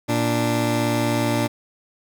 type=tone pair together; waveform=20% pulse; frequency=116.66 / 294.2 Hz; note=A#2 / D4; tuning=+2 / +3 cents; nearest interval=octave + major third; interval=1601 cents; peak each=-17 dBFS; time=0.08-1.48 s; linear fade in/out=20 ms; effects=none